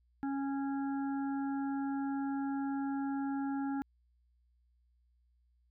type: harmonic tone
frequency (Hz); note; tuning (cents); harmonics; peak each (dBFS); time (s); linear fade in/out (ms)
275.5; C#4; -11; 1 / 3 / 5 / 6; -33 / -42 / -49 / -53; 0.23-3.82; 0
effects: added 60 Hz sine -68 dBFS peak until 5.7 s